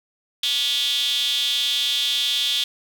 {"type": "tone with high-pass filter", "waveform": "square", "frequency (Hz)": 130.81, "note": "C3", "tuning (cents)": 0, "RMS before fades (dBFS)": -22, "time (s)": [0.43, 2.64], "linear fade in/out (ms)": 2, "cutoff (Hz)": 3400, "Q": 9.3, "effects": []}